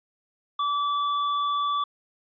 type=tone with tanh clipping; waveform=sine; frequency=1155 Hz; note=D6; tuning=29 cents flat; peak=-25 dBFS; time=0.59-1.84 s; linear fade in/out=5 ms; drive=16 dB; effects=resampled to 11025 Hz